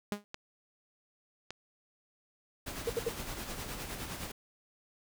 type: tone with exponential decay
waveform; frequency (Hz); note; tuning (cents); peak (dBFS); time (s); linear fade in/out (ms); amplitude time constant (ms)
sawtooth; 205.6; G#3; -17; -25; 0.12-0.24; 0; 26
type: clicks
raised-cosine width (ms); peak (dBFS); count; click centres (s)
0.2; -23; 2; 0.344 / 1.506
type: noise with tremolo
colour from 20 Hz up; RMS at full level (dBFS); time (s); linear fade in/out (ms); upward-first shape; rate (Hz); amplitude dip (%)
pink; -39; 2.66-4.32; 10; sine; 9.7; 45
type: tone bursts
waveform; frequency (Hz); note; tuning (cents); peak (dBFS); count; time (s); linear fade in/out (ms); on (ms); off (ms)
sine; 466.2; A#4; 0; -28; 3; 2.87-3.089; 5; 27; 69
effects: none